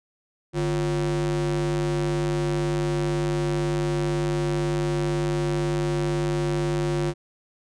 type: ring-modulated tone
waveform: square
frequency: 100 Hz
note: G2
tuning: 35 cents sharp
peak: -20 dBFS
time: 0.53-7.14 s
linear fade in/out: 50 ms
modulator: 249 Hz
effects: resampled to 22050 Hz